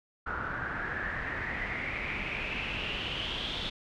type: noise with low-pass filter sweep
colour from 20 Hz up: pink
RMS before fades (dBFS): -35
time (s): 0.26-3.7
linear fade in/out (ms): 10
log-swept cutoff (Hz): 1400 to 3500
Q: 7
effects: none